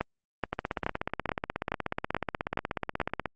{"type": "two click trains", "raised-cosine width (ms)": 0.5, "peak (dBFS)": [-12, -14], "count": [8, 46], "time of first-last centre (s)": [[0.01, 3.001], [0.53, 3.257]], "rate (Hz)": [2.34, 16.5], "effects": ["Opus 32 kbps"]}